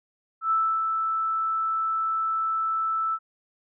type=tone with ADSR envelope; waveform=sine; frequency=1318.5 Hz; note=E6; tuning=in tune; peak=-19 dBFS; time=0.41-3.19 s; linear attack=100 ms; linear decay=300 ms; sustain=-4 dB; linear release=54 ms; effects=none